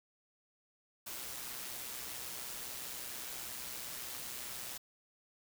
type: noise with amplitude modulation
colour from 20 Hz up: white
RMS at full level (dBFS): -42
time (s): 1.06-4.78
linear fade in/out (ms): 10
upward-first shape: sine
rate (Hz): 125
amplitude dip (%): 40
effects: none